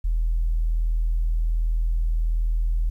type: tone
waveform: sine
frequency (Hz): 40.65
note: E1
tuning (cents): -23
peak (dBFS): -18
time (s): 0.04-2.9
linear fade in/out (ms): 10
effects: tanh soft clip ceiling -15 dBFS + 10-bit